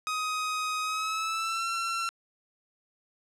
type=tone with pitch glide; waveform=sawtooth; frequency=1256 to 1353.9 Hz; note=D#6 to E6; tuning=+16 to +46 cents; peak=-25 dBFS; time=0.07-2.09 s; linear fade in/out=0 ms; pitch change=+130 cents; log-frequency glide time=0.81-1.68 s; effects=low-pass 9000 Hz 12 dB/octave

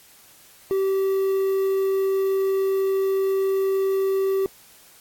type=tone with quantisation; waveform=triangle; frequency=386.4 Hz; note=G4; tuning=25 cents flat; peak=-17 dBFS; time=0.71-4.46 s; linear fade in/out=0 ms; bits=7; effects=white hiss -51 dBFS RMS until 5 s + AAC 64 kbps

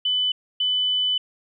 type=tone pair in turn; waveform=sine; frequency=3000 / 3000 Hz; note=F#7 / F#7; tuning=+23 / +23 cents; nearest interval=unison; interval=0 cents; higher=neither; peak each=-19 / -19 dBFS; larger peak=neither; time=0.05-0.32 / 0.6-1.18 s; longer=second; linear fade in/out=5 ms; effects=none

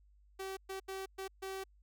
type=tone bursts at uneven times; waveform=sawtooth; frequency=384.1 Hz; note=G4; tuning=35 cents flat; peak=-36 dBFS; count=5; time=0.39-0.57 / 0.69-0.8 / 0.88-1.06 / 1.18-1.28 / 1.42-1.64 s; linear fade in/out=10 ms; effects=added 50 Hz sine -62 dBFS peak until 1.82 s

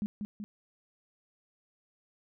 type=tone with echo; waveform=sine; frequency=207.7 Hz; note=G#3; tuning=in tune; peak=-29 dBFS; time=0.02-0.06 s; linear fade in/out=0 ms; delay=190 ms; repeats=2; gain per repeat=-4 dB; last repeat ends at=0.44 s; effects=none

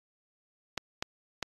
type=clicks; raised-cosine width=0.2 ms; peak=-14 dBFS; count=3; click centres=0.777 / 1.025 / 1.427 s; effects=AAC 32 kbps

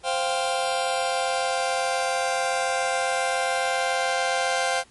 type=chord; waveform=sawtooth; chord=C suspended fourth; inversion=none; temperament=just; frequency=523.3 / 697.7 / 784.9 Hz; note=C5 / F5 / G5; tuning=0 / -2 / +2 cents; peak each=-23 dBFS; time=0.03-4.84 s; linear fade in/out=50 ms; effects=pink hiss -55 dBFS RMS until 4.9 s + MP3 48 kbps

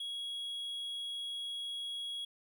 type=tone; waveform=triangle; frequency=3322 Hz; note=G#7; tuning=in tune; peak=-36 dBFS; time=0-2.25 s; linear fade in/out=5 ms; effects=none

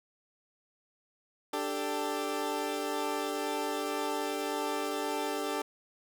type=chord; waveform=20% pulse; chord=D suspended fourth; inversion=none; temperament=equal with one note detuned; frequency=293.7 / 392 / 441.5 Hz; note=D4 / G4 / A4; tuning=0 / 0 / +6 cents; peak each=-31 dBFS; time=1.53-5.62 s; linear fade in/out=5 ms; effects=none

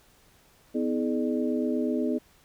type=tone cluster; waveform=sine; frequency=251.2 / 319.3 / 422.7 / 600 Hz; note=B3 / D#4 / G#4 / D5; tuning=+30 / +45 / +31 / +37 cents; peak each=-27 / -30 / -31 / -35 dBFS; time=0.74-2.19 s; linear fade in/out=20 ms; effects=pink hiss -60 dBFS RMS until 2.44 s

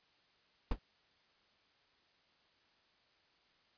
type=noise with exponential decay; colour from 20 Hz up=brown; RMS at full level=-26 dBFS; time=0.71-0.79 s; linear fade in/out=5 ms; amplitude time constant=16 ms; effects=white hiss -71 dBFS RMS until 3.77 s + resampled to 11025 Hz

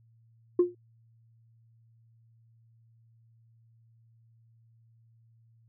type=tone with exponential decay; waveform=sine; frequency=354.2 Hz; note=F4; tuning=24 cents sharp; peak=-14 dBFS; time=0.59-0.75 s; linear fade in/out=5 ms; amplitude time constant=34 ms; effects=tanh soft clip ceiling -15 dBFS + added 114 Hz sine -59 dBFS peak until 5.68 s

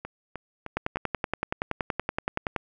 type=two click trains; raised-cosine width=0.5 ms; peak=-20 / -11 dBFS; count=4 / 20; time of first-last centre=0.05-0.97 / 0.77-2.562 s; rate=3.26 / 10.6 Hz; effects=none

